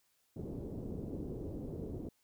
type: low-pass noise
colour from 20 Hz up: white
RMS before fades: -42 dBFS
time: 0.36-2.09 s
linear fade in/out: 5 ms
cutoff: 400 Hz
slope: 24 dB/octave
effects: white hiss -75 dBFS RMS until 2.23 s